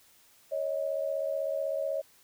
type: tone pair together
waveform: sine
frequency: 554.4 / 630.4 Hz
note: C#5 / D#5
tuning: 0 / +23 cents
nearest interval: major second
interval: 223 cents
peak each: -31 / -32 dBFS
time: 0.51-2.02 s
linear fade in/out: 20 ms
effects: white hiss -61 dBFS RMS until 2.23 s